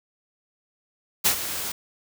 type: noise with ADSR envelope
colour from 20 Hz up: white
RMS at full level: -18 dBFS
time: 1.24-1.72 s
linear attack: 21 ms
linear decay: 90 ms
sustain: -12 dB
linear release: 5 ms
effects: none